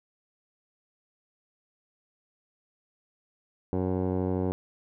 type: tone with low-pass filter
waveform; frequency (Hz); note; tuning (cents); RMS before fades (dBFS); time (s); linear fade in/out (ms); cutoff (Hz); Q
15% pulse; 92.5; F#2; 0; -28; 3.73-4.52; 0; 590; 3.7
effects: none